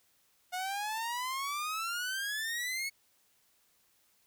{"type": "exponential sweep", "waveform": "sawtooth", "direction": "up", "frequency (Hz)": [719, 2217], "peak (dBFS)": -30, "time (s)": [0.52, 2.9], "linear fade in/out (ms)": 20, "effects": ["white hiss -70 dBFS RMS until 4.26 s"]}